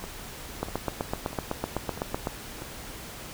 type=two click trains; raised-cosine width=1 ms; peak=-23 / -13 dBFS; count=5 / 14; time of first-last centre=0.04-2.621 / 0.63-2.271 s; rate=1.55 / 7.92 Hz; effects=pink hiss -41 dBFS RMS until 3.33 s